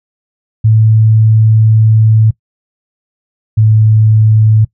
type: tone pair in turn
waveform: sine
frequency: 110 / 108.99 Hz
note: A2 / A2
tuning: 0 / -16 cents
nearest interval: unison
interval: 16 cents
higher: first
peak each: -4 dBFS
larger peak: neither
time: 0.64-2.31 / 3.57-4.65 s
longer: first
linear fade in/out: 10 ms
effects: noise-tail reverb RT60 0.1 s tail -21 dB re dry